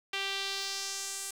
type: tone with band-pass filter sweep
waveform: sawtooth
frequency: 392 Hz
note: G4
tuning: in tune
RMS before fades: -36 dBFS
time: 0.13-1.31 s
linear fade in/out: 5 ms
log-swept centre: 2900 to 8700 Hz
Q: 1.9
effects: 9-bit